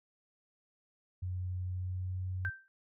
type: tone with pitch glide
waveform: sine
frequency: 91.2 to 92.47 Hz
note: F#2 to F#2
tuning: -24 to -1 cents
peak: -34 dBFS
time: 1.22-2.5 s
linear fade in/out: 10 ms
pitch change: +23 cents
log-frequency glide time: 1.65-2.24 s
type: tone with exponential decay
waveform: sine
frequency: 1563 Hz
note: G6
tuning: 6 cents flat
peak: -30 dBFS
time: 2.45-2.68 s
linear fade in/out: 0 ms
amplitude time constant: 50 ms
effects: none